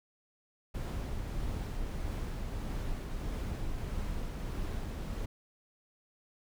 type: noise with tremolo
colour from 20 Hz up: brown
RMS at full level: -35 dBFS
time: 0.74-5.26 s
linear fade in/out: 10 ms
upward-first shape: triangle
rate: 1.6 Hz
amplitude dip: 25%
effects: none